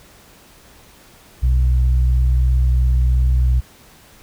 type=tone pair together; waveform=sine; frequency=62.36 / 125.3 Hz; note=B1 / B2; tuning=+17 / +25 cents; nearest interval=octave; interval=1208 cents; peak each=-12 / -23 dBFS; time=1.42-3.61 s; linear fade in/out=20 ms; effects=pink hiss -47 dBFS RMS until 4.22 s